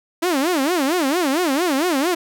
sawtooth tone with vibrato, 311.1 Hz, D#4, in tune, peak -13 dBFS, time 0.22-2.15 s, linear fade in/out 10 ms, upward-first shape sine, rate 4.4 Hz, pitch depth 290 cents each way, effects none

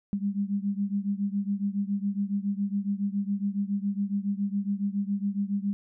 sine beating tone pair, 198 / 205.2 Hz, G3 / G#3, +18 / -21 cents, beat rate 7.2 Hz, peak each -28 / -30 dBFS, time 0.13-5.73 s, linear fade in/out 0 ms, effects none

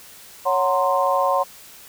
harmonic tone with a mistuned harmonic, 184.9 Hz, F#3, 1 cent flat, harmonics 3 / 4 / 5 / 6, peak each -21 / -23 / -24 / -21 dBFS, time 0.45-1.44 s, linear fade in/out 20 ms, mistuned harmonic 6, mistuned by -98 cents, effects white hiss -44 dBFS RMS until 1.88 s

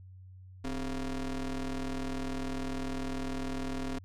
40% pulse ring-modulated tone, 140 Hz, C#3, 18 cents sharp, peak -29 dBFS, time 0.64-3.99 s, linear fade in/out 10 ms, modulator 120 Hz, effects added 93 Hz sine -48 dBFS peak until 4.04 s + low-pass 9000 Hz 12 dB/octave

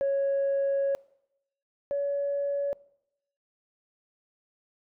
sine tone pair in turn, 553 / 565.3 Hz, C#5 / C#5, -4 / +34 cents, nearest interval unison, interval 38 cents, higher second, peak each -22 / -25 dBFS, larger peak first, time 0.01-0.95 / 1.91-2.73 s, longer first, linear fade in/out 0 ms, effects noise-tail reverb RT60 0.8 s tail -23 dB re dry + tanh soft clip ceiling -21 dBFS

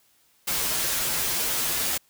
white noise with comb filter, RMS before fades -26 dBFS, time 0.47-1.98 s, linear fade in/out 10 ms, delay 10 ms, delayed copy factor -0.85, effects white hiss -63 dBFS RMS until 2.09 s

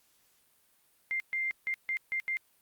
sine tone bursts at uneven times, 2097 Hz, C7, 3 cents sharp, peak -29 dBFS, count 6, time 1.11-1.2 / 1.33-1.51 / 1.67-1.74 / 1.89-1.97 / 2.12-2.2 / 2.28-2.37 s, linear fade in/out 0 ms, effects white hiss -68 dBFS RMS until 2.61 s + Opus 48 kbps

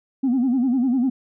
sine tone with vibrato, 253.5 Hz, B3, 45 cents sharp, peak -15 dBFS, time 0.23-1.1 s, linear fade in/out 10 ms, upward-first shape sine, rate 10 Hz, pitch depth 130 cents each way, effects tanh soft clip ceiling -14 dBFS

